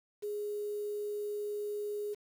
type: tone with quantisation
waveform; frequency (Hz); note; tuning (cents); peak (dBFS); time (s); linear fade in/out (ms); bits
sine; 415.3; G#4; 0; -34; 0.22-2.15; 20; 9
effects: none